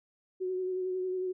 sine tone with vibrato, 370 Hz, F#4, in tune, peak -30 dBFS, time 0.4-1.33 s, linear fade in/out 20 ms, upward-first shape sine, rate 11 Hz, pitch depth 23 cents each way, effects none

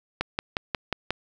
click train, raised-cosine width 0.3 ms, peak -9 dBFS, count 6, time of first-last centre 0.21-1.106 s, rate 5.58 Hz, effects none

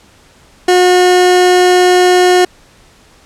30% pulse tone, 361.7 Hz, F#4, 39 cents flat, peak -3 dBFS, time 0.68-2.45 s, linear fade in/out 5 ms, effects pink hiss -45 dBFS RMS until 3.25 s + low-pass 9000 Hz 12 dB/octave

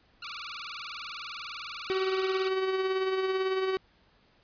10% pulse tone with vibrato, 1268 Hz, D#6, 32 cents sharp, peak -28 dBFS, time 0.22-2.49 s, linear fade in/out 5 ms, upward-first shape sine, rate 20 Hz, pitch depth 210 cents each way
45% pulse tone with tremolo, 379.4 Hz, F#4, 43 cents sharp, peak -25 dBFS, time 1.9-3.77 s, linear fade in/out 0 ms, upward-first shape sine, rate 18 Hz, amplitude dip 40%
effects pink hiss -64 dBFS RMS until 4.43 s + resampled to 11025 Hz

